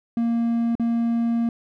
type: tone with dropouts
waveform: triangle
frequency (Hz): 232.7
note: A#3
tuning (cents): -3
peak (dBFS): -17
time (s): 0.17-1.49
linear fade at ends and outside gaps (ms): 2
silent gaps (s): 0.753-0.797
effects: none